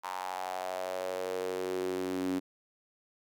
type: tone with high-pass filter sweep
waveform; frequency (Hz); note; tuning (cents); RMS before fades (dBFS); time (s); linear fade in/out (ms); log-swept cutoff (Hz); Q
sawtooth; 92.5; F#2; 0; -35; 0.03-2.4; 20; 950 to 270; 5.1
effects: none